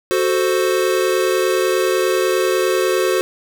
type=chord; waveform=square; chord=F# diminished; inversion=none; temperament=equal; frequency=370 / 440 / 523.3 Hz; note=F#4 / A4 / C5; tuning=0 / 0 / 0 cents; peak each=-18 / -22 / -21 dBFS; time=0.11-3.21 s; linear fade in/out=0 ms; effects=none